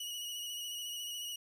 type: tone with vibrato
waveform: sawtooth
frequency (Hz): 2914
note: F#7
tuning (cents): -27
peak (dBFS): -36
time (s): 0-1.36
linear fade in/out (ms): 5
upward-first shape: square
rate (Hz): 14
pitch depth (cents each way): 23
effects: 12-bit